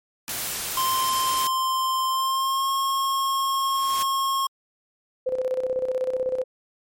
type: noise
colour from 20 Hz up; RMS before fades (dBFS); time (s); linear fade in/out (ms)
white; -29; 0.28-1.47; 0
type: tone with pitch glide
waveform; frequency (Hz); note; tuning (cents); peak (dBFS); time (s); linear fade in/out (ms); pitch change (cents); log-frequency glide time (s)
square; 1046.5 to 1082.8; C6 to C#6; 0 to -41; -22; 0.77-4.47; 5; +59; 2.07-2.7
type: noise with exponential growth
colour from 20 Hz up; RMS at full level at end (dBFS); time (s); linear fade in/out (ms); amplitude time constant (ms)
white; -29; 3.43-4.03; 5; 130
type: tone with tremolo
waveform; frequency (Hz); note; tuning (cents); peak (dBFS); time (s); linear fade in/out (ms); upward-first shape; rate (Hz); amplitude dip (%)
sine; 513; C5; -34; -20; 5.26-6.44; 10; square; 16; 60
effects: MP3 64 kbps